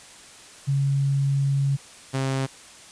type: tone pair in turn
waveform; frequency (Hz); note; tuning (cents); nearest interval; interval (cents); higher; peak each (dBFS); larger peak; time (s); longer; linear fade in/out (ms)
sine / sawtooth; 138.59 / 133.78; C#3 / C3; 0 / +39; minor second; 61; first; -19; neither; 0.67-1.77 / 2.13-2.47; first; 20
effects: white hiss -46 dBFS RMS until 2.91 s + resampled to 22050 Hz